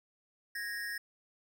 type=ring-modulated tone; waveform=square; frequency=1760 Hz; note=A6; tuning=in tune; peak=-34 dBFS; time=0.55-0.98 s; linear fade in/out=5 ms; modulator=106 Hz; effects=none